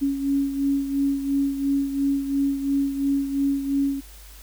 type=beating tone pair; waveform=sine; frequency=277.2 / 280.1 Hz; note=C#4 / C#4; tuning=0 / +18 cents; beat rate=2.9 Hz; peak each=-21 / -28 dBFS; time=0.01-4.01 s; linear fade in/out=20 ms; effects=added 50 Hz sine -43 dBFS peak until 4.42 s + white hiss -48 dBFS RMS until 4.42 s